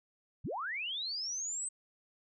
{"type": "linear sweep", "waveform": "sine", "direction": "up", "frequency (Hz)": [57.6, 8270], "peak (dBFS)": -35, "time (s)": [0.44, 1.69], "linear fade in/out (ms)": 10, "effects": []}